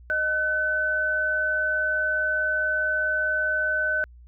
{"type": "tone pair together", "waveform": "sine", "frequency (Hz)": [617, 1512.2], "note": ["D#5", "F#6"], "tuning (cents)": [-15, 37], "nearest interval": "octave + major third", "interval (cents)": 1552, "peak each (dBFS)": [-30, -22], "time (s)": [0.1, 4.04], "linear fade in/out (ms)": 0, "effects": ["added 60 Hz sine -45 dBFS peak until 4.27 s"]}